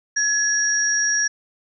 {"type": "tone pair together", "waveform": "sine", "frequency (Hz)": [1698, 5660], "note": ["G#6", "F8"], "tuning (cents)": [38, 22], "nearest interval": "octave + major sixth", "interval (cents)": 2084, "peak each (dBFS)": -20, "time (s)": [0.16, 1.28], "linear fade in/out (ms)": 10, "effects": []}